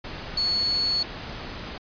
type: tone in noise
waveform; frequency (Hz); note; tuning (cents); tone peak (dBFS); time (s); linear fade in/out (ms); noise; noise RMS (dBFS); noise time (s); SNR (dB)
sine; 4400; C#8; -14; -21; 0.37-1.03; 5; pink; -36; 0.04-1.78; +12
effects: resampled to 11025 Hz